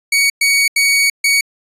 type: tone bursts at uneven times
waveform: sawtooth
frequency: 2243 Hz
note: C#7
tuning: 20 cents sharp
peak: -7 dBFS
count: 4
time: 0.12-0.3 / 0.41-0.68 / 0.76-1.1 / 1.24-1.41 s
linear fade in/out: 5 ms
effects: resampled to 32000 Hz